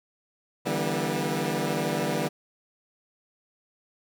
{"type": "chord", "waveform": "15% pulse", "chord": "E minor seventh", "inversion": "third", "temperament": "equal with one note detuned", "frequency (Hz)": [146.83, 164.81, 196, 240.6], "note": ["D3", "E3", "G3", "B3"], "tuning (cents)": [0, 0, 0, -45], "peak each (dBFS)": -25, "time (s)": [0.65, 2.29], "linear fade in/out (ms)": 20, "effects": []}